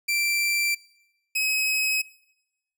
sawtooth tone pair in turn, 2349 / 2548 Hz, D7 / D#7, 0 / +41 cents, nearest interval minor second, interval 141 cents, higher second, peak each -19 dBFS, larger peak neither, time 0.08-0.75 / 1.35-2.02 s, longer neither, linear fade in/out 10 ms, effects noise-tail reverb RT60 0.9 s tail -21 dB re dry

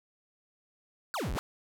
square exponential two-way sweep, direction down then up, 1600 to 32.68 to 1600 Hz, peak -32 dBFS, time 1.14-1.39 s, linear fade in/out 0 ms, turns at 1.34 s, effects none

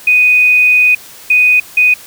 sine tone bursts at uneven times, 2489 Hz, D#7, in tune, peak -5 dBFS, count 3, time 0.07-0.95 / 1.3-1.6 / 1.77-1.94 s, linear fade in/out 5 ms, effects white hiss -35 dBFS RMS until 2.06 s

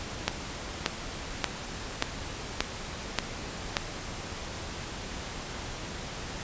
click train, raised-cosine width 0.2 ms, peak -6 dBFS, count 7, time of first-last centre 0.28-3.768 s, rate 1.72 Hz, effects pink hiss -38 dBFS RMS until 6.43 s + resampled to 16000 Hz

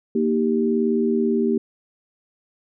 sine chord, Eb major, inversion second, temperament equal, 233.1 / 311.1 / 392 Hz, Bb3 / Eb4 / G4, 0 / 0 / 0 cents, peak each -20 / -26 / -21 dBFS, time 0.15-1.58 s, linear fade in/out 5 ms, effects none

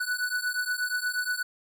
square beating tone pair, 1480 / 1488.4 Hz, F#6 / F#6, 0 / +10 cents, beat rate 8.4 Hz, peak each -31 dBFS, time 0-1.43 s, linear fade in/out 10 ms, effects none

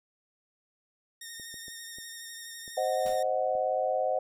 10% pulse tone with vibrato, 1843 Hz, A#6, 20 cents flat, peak -32 dBFS, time 1.21-3.23 s, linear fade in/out 5 ms, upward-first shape sine, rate 12 Hz, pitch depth 22 cents each way
clicks, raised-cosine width 2 ms, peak -38 dBFS, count 7, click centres 1.398 / 1.542 / 1.682 / 1.985 / 2.679 / 3.056 / 3.553 s
sine chord, C diminished, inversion none, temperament equal, 523.3 / 622.3 / 740 Hz, C5 / Eb5 / Gb5, 0 / 0 / 0 cents, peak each -30 dBFS, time 2.77-4.19 s, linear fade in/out 5 ms
pink noise with exponential decay, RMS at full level -42 dBFS, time 3.06-3.3 s, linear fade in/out 1 ms, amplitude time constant 51 ms
effects none

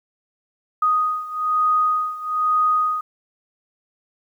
sine beating tone pair, 1244.5 / 1245.6 Hz, D#6 / D#6, 0 / +2 cents, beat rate 1.1 Hz, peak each -19 / -22 dBFS, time 0.82-3.01 s, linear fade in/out 5 ms, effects 9-bit

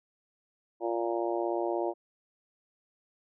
harmonic tone, 116.54 Hz, A#2, in tune, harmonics 3 / 4 / 5 / 6 / 7 / 8, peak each -31 / -38 / -34 / -36 / -39 / -40 dBFS, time 0.8-1.94 s, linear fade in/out 50 ms, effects none

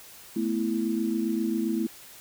sine chord, A suspended second, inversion none, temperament just, 220 / 247.5 / 330 Hz, A3 / B3 / E4, 0 / +4 / +2 cents, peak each -28 / -31 / -28 dBFS, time 0.36-1.87 s, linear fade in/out 5 ms, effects white hiss -48 dBFS RMS until 2.2 s

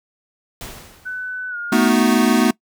pink noise with exponential decay, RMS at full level -31 dBFS, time 0.61-1.49 s, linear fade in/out 1 ms, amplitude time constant 190 ms
sine tone with pitch glide, 1500 to 1421.5 Hz, F#6 to F6, +23 to +30 cents, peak -24 dBFS, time 1.05-1.9 s, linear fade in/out 20 ms, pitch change -93 cents, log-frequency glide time 1.5-1.57 s
square chord, B dominant seventh, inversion third, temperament equal, 220 / 246.9 / 311.1 / 370 Hz, A3 / B3 / D#4 / F#4, 0 / 0 / 0 / 0 cents, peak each -18 / -17 / -21 / -22 dBFS, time 1.72-2.51 s, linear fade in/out 5 ms
effects noise-tail reverb RT60 0.1 s tail -22 dB re dry

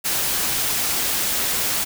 white noise, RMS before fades -22 dBFS, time 0.04-1.85 s, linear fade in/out 20 ms, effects none

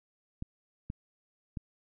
clicks, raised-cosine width 5 ms, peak -24 dBFS, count 3, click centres 0.424 / 0.901 / 1.572 s, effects none

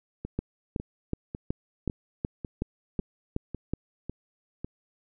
two click trains, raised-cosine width 3 ms, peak -15 / -21 dBFS, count 10 / 9, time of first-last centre 0.39-3.736 / 0.25-4.646 s, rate 2.69 / 1.82 Hz, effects none

